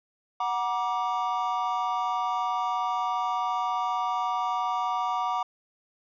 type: chord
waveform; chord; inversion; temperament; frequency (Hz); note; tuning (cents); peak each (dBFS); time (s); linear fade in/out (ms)
triangle; Gb augmented; none; equal with one note detuned; 740 / 951.9 / 1174.7; Gb5 / Bb5 / D6; 0 / +36 / 0; -28; 0.4-5.43; 5
effects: resampled to 16000 Hz